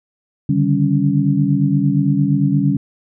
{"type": "tone cluster", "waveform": "sine", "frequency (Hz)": [141.6, 150.3, 195.5, 279.2], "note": ["C#3", "D3", "G3", "C#4"], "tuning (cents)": [37, 40, -4, 13], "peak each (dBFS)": -18, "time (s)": [0.49, 2.77], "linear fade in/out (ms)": 5, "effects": []}